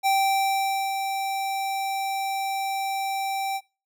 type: tone with ADSR envelope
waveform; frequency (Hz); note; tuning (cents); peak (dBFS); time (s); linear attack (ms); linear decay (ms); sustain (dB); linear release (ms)
square; 780; G5; -9; -19; 0.03-3.61; 33; 860; -7; 51
effects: noise-tail reverb RT60 0.3 s tail -22 dB re dry